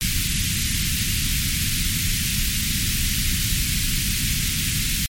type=band-stop noise; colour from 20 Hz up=pink; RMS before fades=-22 dBFS; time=0.01-5.06 s; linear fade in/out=0 ms; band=210 to 2100 Hz; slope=24 dB/octave; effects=MP3 64 kbps